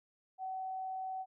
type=tone; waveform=sine; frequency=756 Hz; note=F#5; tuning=37 cents sharp; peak=-37 dBFS; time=0.38-1.26 s; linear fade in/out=50 ms; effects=none